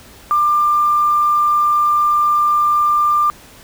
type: tone with quantisation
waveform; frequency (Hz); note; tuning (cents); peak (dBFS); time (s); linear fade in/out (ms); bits
sine; 1192; D6; +25; -11; 0.31-3.3; 0; 6
effects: pink hiss -42 dBFS RMS until 3.63 s